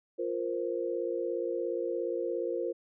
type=chord; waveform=sine; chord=F suspended fourth; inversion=none; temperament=equal; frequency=349.2 / 466.2 / 523.3 Hz; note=F4 / Bb4 / C5; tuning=0 / 0 / 0 cents; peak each=-34 / -34 / -35 dBFS; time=0.18-2.73 s; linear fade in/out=20 ms; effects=none